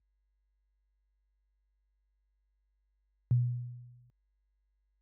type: tone with exponential decay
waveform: sine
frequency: 122 Hz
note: B2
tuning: 21 cents flat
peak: -20 dBFS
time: 3.31-4.1 s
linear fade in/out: 0 ms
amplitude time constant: 170 ms
effects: added 50 Hz sine -65 dBFS peak until 5.01 s + high-pass 80 Hz 12 dB/octave